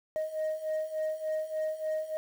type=beating tone pair; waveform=sine; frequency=622.3 / 625.7 Hz; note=D#5 / D#5; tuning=0 / +10 cents; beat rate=3.4 Hz; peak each=-33 / -30 dBFS; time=0.16-2.17 s; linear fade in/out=0 ms; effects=tanh soft clip ceiling -27 dBFS + 9-bit